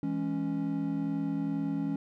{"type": "chord", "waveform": "triangle", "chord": "C# minor", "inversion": "first", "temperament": "equal with one note detuned", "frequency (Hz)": [164.81, 207.1, 277.2], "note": ["E3", "G#3", "C#4"], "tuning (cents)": [0, -5, 0], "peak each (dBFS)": [-33, -34, -29], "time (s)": [0.03, 1.96], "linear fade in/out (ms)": 2, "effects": []}